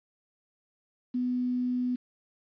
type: tone with quantisation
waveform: sine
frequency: 248.8 Hz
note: B3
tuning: 13 cents sharp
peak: -26 dBFS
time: 1.14-1.96 s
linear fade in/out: 10 ms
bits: 9
effects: resampled to 11025 Hz